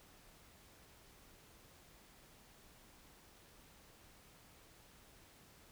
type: silence
effects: pink hiss -63 dBFS RMS until 5.71 s